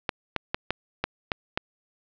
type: clicks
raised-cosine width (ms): 0.3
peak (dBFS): -8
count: 7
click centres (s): 0.092 / 0.363 / 0.545 / 0.706 / 1.04 / 1.318 / 1.575
effects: low-pass 4000 Hz 12 dB/octave